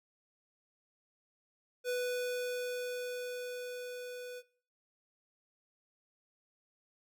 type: tone with level ramp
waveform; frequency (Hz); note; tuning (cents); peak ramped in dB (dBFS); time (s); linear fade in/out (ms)
square; 495; B4; +4; -32 to -43; 1.84-4.43; 50
effects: noise-tail reverb RT60 0.5 s tail -21 dB re dry